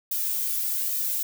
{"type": "noise with flanger", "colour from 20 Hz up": "violet", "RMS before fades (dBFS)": -27, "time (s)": [0.11, 1.23], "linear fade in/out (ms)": 5, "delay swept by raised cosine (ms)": [1.6, 2.6], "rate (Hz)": 1.2, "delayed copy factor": 0.6, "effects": []}